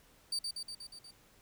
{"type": "tone with echo", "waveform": "35% pulse", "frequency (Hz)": 4624, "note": "D8", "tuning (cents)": -28, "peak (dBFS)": -31, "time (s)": [0.32, 0.39], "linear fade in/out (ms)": 5, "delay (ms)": 120, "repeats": 6, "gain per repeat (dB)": -3, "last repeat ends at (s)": 1.11, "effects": ["pink hiss -64 dBFS RMS until 1.41 s"]}